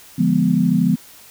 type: chord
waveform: sine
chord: D diminished seventh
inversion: none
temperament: equal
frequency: 146.83 / 174.61 / 207.7 / 246.9 Hz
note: D3 / F3 / Ab3 / Cb4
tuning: 0 / 0 / 0 / 0 cents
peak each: -23 / -17 / -19 / -18 dBFS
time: 0.18-0.96 s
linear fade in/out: 10 ms
effects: white hiss -44 dBFS RMS until 1.3 s